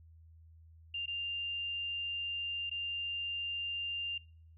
sine tone with dropouts, 2794 Hz, F7, in tune, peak -35 dBFS, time 0.94-4.18 s, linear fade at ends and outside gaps 5 ms, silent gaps 1.059-1.078 / 2.697-2.713 s, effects noise-tail reverb RT60 0.6 s tail -25 dB re dry + added 81 Hz sine -55 dBFS peak until 4.57 s

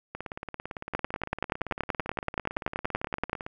two click trains, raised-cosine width 0.5 ms, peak -11 / -20 dBFS, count 26 / 60, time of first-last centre 0.95-3.331 / 0.15-3.465 s, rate 10.5 / 17.8 Hz, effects none

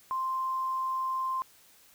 triangle tone with tanh clipping, 1046.5 Hz, C6, in tune, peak -28 dBFS, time 0.11-1.42 s, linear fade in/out 0 ms, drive 3 dB, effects white hiss -59 dBFS RMS until 1.94 s

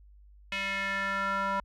square tone with band-pass filter sweep, 196 Hz, G3, in tune, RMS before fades -31 dBFS, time 0.52-1.6 s, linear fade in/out 2 ms, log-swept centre 2500 to 1100 Hz, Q 3.3, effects added 50 Hz sine -52 dBFS peak until 1.64 s

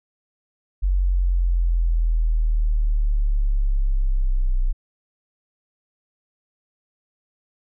sine exponential sweep, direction down, 46.78 to 30.81 Hz, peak -16 dBFS, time 0.82-4.73 s, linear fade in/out 20 ms, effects none

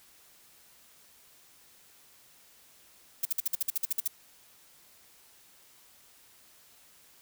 violet noise bursts, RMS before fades -28 dBFS, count 12, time 3.23-4.078 s, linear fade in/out 5 ms, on 23 ms, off 52 ms, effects white hiss -59 dBFS RMS until 7.21 s

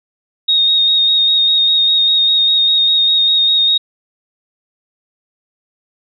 sine tone with vibrato, 3729 Hz, A#7, in tune, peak -9 dBFS, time 0.48-3.78 s, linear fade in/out 10 ms, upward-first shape square, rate 5 Hz, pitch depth 16 cents each way, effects none

